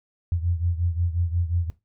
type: beating tone pair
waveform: sine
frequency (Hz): 84.8 / 90.4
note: E2 / F#2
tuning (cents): +50 / -40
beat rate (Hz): 5.6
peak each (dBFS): -23 / -27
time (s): 0.32-1.7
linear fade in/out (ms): 0
effects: noise-tail reverb RT60 0.2 s tail -17 dB re dry